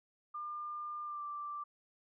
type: tone with pitch glide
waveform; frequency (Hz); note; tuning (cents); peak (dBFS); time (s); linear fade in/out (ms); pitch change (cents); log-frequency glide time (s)
sine; 1200 to 1174.6; D6 to D6; +37 to 0; -39; 0.34-1.64; 10; -37; 1.04-1.23
effects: none